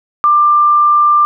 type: tone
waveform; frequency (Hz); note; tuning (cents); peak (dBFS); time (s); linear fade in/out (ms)
sine; 1188; D6; +20; -6; 0.24-1.25; 0
effects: none